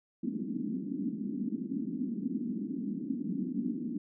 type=band-pass noise; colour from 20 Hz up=white; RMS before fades=-35 dBFS; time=0.23-3.98 s; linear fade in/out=5 ms; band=190 to 290 Hz; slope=48 dB/octave; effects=none